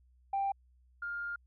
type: tone pair in turn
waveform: sine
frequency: 788 / 1407.5 Hz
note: G5 / F6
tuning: +9 / +13 cents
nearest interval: minor seventh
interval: 1004 cents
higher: second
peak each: -28 / -35 dBFS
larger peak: first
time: 0.33-0.52 / 1.02-1.36 s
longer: second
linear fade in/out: 5 ms
effects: tanh soft clip ceiling -26 dBFS + added 62 Hz sine -62 dBFS peak until 1.46 s